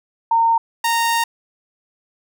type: tone pair in turn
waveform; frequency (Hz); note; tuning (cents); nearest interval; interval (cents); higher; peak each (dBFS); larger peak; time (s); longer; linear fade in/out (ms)
sine / sawtooth; 916 / 925.6; A#5 / A#5; -31 / -13; unison; 18; second; -12; neither; 0.31-0.58 / 0.84-1.24; second; 5
effects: none